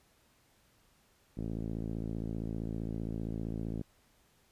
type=tone with low-pass filter; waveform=5% pulse; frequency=55.3 Hz; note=A1; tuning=9 cents sharp; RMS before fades=-37 dBFS; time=1.37-3.82 s; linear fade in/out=5 ms; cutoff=240 Hz; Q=0.96; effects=pink hiss -68 dBFS RMS until 4.51 s + resampled to 32000 Hz